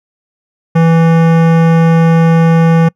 sine tone with hard clipping, 164.81 Hz, E3, in tune, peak -7 dBFS, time 0.75-2.89 s, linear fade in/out 10 ms, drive 18 dB, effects noise-tail reverb RT60 0.1 s tail -26 dB re dry

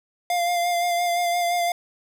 square tone with vibrato, 698.5 Hz, F5, in tune, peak -21 dBFS, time 0.3-1.72 s, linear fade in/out 2 ms, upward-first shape sine, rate 5.8 Hz, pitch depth 24 cents each way, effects none

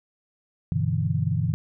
sine chord, E minor seventh, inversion first, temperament equal, 98 / 123.47 / 146.83 / 164.81 Hz, G2 / B2 / D3 / E3, 0 / 0 / 0 / 0 cents, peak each -27 dBFS, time 0.72-1.54 s, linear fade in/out 0 ms, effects none

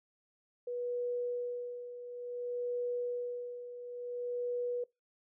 sine tone with tremolo, 487.3 Hz, B4, 23 cents flat, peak -32 dBFS, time 0.67-4.84 s, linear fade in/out 5 ms, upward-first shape sine, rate 0.57 Hz, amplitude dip 70%, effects noise-tail reverb RT60 0.2 s tail -22 dB re dry

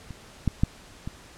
clicks, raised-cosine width 5 ms, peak -25 / -10 / -7 / -20 dBFS, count 4, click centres 0.107 / 0.477 / 0.635 / 1.075 s, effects pink hiss -49 dBFS RMS until 1.37 s + low-pass 9000 Hz 12 dB/octave

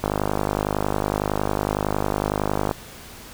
click train, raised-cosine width 1 ms, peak -7 dBFS, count 137, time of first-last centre 0.04-2.712 s, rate 50.9 Hz, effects pink hiss -41 dBFS RMS until 3.33 s

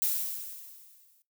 violet noise with exponential decay, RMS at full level -26 dBFS, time 0.02-1.22 s, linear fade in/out 0 ms, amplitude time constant 260 ms, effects noise-tail reverb RT60 0.2 s tail -19 dB re dry

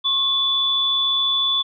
sine tone pair together, 1085 / 3466 Hz, C#6 / A7, -37 / -27 cents, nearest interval octave + minor sixth, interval 2010 cents, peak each -28 / -17 dBFS, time 0.04-1.63 s, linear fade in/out 20 ms, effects none

